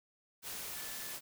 sine tone in noise, 1742 Hz, A6, 18 cents flat, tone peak -54 dBFS, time 0.72-1.16 s, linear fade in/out 50 ms, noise white, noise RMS -43 dBFS, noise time 0.42-1.21 s, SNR -14 dB, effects none

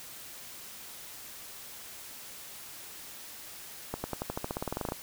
accelerating click train, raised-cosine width 1 ms, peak -18 dBFS, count 17, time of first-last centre 3.94-4.921 s, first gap 100 ms, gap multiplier 0.93, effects white hiss -46 dBFS RMS until 5.02 s

